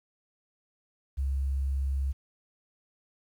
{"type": "tone", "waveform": "sine", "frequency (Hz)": 68, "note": "C#2", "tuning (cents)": -33, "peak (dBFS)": -26, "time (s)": [1.17, 2.13], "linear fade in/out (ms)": 20, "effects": ["10-bit"]}